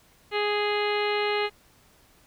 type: harmonic tone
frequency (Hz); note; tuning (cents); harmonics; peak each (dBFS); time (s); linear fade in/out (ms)
415.3; G#4; 0; 1 / 2 / 3 / 4 / 5 / 6 / 7 / 8 / 9 / 10; -26 / -31 / -34 / -37 / -32 / -36 / -35 / -43 / -44 / -39; 0.31-1.5; 50
effects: pink hiss -59 dBFS RMS until 2.26 s